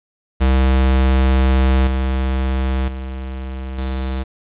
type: tone with level steps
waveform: square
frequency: 65.41 Hz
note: C2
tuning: in tune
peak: -12 / -17 / -26 / -20 dBFS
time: 0.4-4.24 s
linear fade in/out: 20 ms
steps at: 1.87 / 2.88 / 3.78 s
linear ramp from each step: 2 ms
effects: resampled to 8000 Hz + 7-bit